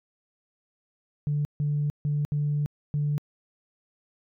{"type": "tone bursts at uneven times", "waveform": "sine", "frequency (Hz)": 146.83, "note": "D3", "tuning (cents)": 0, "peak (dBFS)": -22, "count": 5, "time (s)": [[1.27, 1.45], [1.6, 1.9], [2.05, 2.25], [2.32, 2.66], [2.94, 3.18]], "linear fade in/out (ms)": 0, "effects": ["tanh soft clip ceiling -19 dBFS"]}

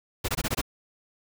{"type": "noise bursts", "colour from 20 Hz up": "pink", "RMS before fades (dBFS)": -27, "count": 6, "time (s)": [0.24, 0.615], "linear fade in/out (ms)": 10, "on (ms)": 45, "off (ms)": 21, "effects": []}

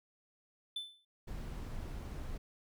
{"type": "tone with exponential decay", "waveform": "triangle", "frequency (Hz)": 3520, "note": "A7", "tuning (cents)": 0, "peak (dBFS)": -33, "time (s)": [0.76, 1.05], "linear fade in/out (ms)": 5, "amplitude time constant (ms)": 61}
{"type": "noise", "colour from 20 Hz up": "brown", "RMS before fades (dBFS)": -42, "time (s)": [1.27, 2.38], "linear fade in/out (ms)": 10}
{"effects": []}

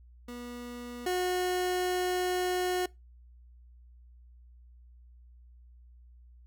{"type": "tone pair in turn", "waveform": "30% pulse", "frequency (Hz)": [242.4, 363.2], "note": ["B3", "F#4"], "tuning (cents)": [-32, -32], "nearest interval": "perfect fifth", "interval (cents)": 700, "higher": "second", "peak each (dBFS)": [-37, -25], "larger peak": "second", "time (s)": [[0.28, 1.06], [1.06, 2.86]], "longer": "second", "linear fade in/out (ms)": 5, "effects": ["noise-tail reverb RT60 0.2 s tail -22 dB re dry", "added 60 Hz sine -52 dBFS peak until 6.46 s"]}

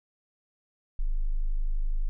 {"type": "tone", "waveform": "sine", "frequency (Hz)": 25.96, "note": "G#0", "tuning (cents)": 0, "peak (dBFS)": -23, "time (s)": [0.99, 2.09], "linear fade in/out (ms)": 0, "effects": []}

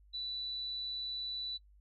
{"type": "tone", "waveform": "sine", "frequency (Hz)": 3966, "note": "B7", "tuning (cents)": 7, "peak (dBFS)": -37, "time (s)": [0.13, 1.58], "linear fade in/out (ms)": 20, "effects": ["noise-tail reverb RT60 0.1 s tail -23 dB re dry", "added 50 Hz sine -59 dBFS peak until 1.8 s"]}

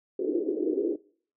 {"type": "band-pass noise", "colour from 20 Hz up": "pink", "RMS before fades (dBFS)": -28, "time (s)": [0.19, 0.96], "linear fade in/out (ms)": 5, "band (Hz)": [320, 430], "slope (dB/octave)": 48, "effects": ["noise-tail reverb RT60 0.5 s tail -22 dB re dry"]}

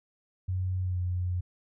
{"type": "tone with pitch glide", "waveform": "sine", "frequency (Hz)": [92.4, 89.82], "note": ["F#2", "F2"], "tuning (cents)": [-2, 49], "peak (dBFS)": -27, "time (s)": [0.48, 1.41], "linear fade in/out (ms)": 10, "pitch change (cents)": -49, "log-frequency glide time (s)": [0.82, 0.99], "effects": []}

